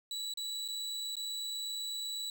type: tone with dropouts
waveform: 35% pulse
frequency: 3934 Hz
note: B7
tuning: 7 cents flat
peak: -34 dBFS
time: 0.11-2.3 s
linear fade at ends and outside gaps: 2 ms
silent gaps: 0.338-0.373 / 0.679-0.685 / 1.155-1.167 s
effects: none